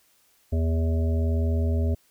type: harmonic tone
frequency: 81.4 Hz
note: E2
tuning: 21 cents flat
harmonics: 1 / 3 / 5 / 7 / 8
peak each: -21 / -31 / -35 / -38 / -39 dBFS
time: 0.52-1.95 s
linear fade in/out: 10 ms
effects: white hiss -63 dBFS RMS until 2.1 s